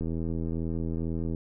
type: click train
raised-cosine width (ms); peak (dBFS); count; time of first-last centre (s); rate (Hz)
3; -20; 111; 0.01-1.348; 82.2
effects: none